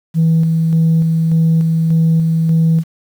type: tone with tremolo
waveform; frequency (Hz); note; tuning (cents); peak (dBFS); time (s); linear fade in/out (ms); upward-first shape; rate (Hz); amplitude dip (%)
sine; 162.7; E3; -22; -7; 0.14-2.84; 50; square; 1.7; 30
effects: tanh soft clip ceiling -6 dBFS + 7-bit